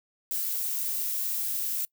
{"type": "noise", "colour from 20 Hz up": "violet", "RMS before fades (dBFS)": -30, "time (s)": [0.31, 1.85], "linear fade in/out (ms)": 0, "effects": ["noise-tail reverb RT60 0.1 s tail -24 dB re dry"]}